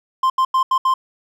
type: tone bursts at uneven times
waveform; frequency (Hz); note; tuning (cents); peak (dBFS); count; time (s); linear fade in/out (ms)
triangle; 1046.5; C6; 0; -11; 5; 0.23-0.3 / 0.38-0.45 / 0.54-0.63 / 0.71-0.78 / 0.85-0.94; 5
effects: none